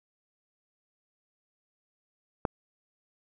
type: click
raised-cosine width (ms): 1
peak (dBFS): -12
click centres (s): 2.452
effects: none